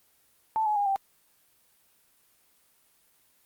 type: tone with pitch steps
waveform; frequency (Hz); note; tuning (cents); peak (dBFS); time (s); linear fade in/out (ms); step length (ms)
sine; 880 / 846.1 / 813.5 / 782.2; A5 / G#5 / G#5 / G5; 0 / +32 / -36 / -4; -23; 0.56-0.96; 0; 100
effects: white hiss -65 dBFS RMS until 3.45 s + Opus 24 kbps